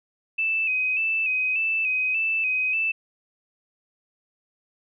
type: tone with vibrato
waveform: sine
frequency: 2579 Hz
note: E7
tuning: 39 cents flat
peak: -21 dBFS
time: 0.38-2.92 s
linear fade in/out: 10 ms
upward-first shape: square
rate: 1.7 Hz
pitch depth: 42 cents each way
effects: none